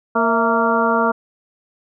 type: harmonic tone with a mistuned harmonic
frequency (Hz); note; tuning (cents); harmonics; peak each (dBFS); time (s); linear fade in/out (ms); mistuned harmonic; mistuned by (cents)
231.1; A#3; -15; 1 / 2 / 3 / 4 / 5 / 6; -21 / -21 / -21 / -21 / -21 / -21; 0.15-1.12; 10; 3; -73
effects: none